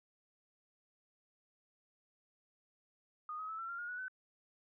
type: tone with pitch steps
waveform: sine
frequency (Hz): 1232 / 1268.8 / 1306.8 / 1345.8 / 1386.1 / 1427.5 / 1470.2 / 1514.1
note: D#6 / D#6 / E6 / E6 / F6 / F6 / F#6 / F#6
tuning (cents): -17 / +33 / -15 / +35 / -13 / +37 / -11 / +39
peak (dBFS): -40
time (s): 3.29-4.082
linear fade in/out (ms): 2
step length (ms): 99
effects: none